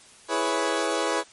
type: chord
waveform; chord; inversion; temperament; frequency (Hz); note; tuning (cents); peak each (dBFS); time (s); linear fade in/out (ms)
20% pulse; C# minor seventh; first; equal; 329.6 / 415.3 / 493.9 / 554.4; E4 / G#4 / B4 / C#5; 0 / 0 / 0 / 0; -24; 0.28-1.24; 50
effects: white hiss -51 dBFS RMS until 1.32 s + MP3 48 kbps